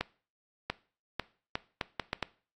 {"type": "accelerating click train", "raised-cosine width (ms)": 0.3, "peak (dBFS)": -14, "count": 8, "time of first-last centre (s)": [0.01, 2.227], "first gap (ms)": 690, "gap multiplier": 0.72, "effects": ["noise-tail reverb RT60 0.4 s tail -20 dB re dry", "AAC 32 kbps"]}